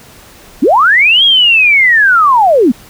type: linear two-way sweep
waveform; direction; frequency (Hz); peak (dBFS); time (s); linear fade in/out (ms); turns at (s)
sine; up then down; 207.7 to 3322 to 207.7; -4; 0.62-2.72; 10; 1.24
effects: pink hiss -38 dBFS RMS until 2.89 s